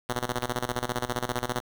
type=tone with tremolo; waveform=5% pulse; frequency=123.1 Hz; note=B2; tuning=5 cents flat; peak=-15 dBFS; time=0.09-1.61 s; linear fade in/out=5 ms; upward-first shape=square; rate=15 Hz; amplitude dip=80%; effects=7-bit